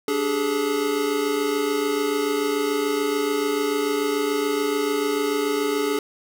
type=tone cluster; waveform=square; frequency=290.6 / 397.5 / 424.4 Hz; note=D4 / G4 / G#4; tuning=-18 / +24 / +38 cents; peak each=-27 / -29 / -24 dBFS; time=0.08-5.99 s; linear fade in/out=2 ms; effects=none